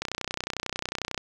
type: click train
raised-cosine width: 0.2 ms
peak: -12 dBFS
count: 37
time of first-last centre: 0.02-1.178 s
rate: 31.1 Hz
effects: none